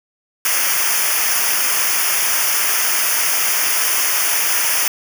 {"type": "noise with comb filter", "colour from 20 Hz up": "white", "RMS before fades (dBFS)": -17, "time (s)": [0.45, 4.88], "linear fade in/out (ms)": 2, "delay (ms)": 0.25, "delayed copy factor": -1, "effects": []}